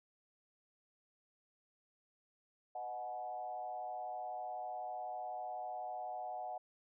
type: tone with frequency modulation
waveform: sine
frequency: 736 Hz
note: F#5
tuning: 9 cents flat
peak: -40 dBFS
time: 2.75-6.58 s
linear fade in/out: 5 ms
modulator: 116 Hz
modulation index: 0.87
effects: none